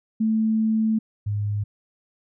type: tone pair in turn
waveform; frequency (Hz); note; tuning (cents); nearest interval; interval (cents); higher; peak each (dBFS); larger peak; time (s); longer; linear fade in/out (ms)
sine; 220 / 103.47; A3 / G#2; 0 / -6; octave + minor second; 1306; first; -18 / -22; first; 0.2-0.99 / 1.26-1.64; first; 10
effects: none